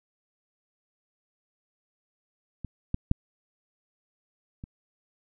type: clicks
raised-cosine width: 5 ms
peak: -23 / -14 / -8 / -26 dBFS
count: 4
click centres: 2.647 / 2.944 / 3.114 / 4.639 s
effects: none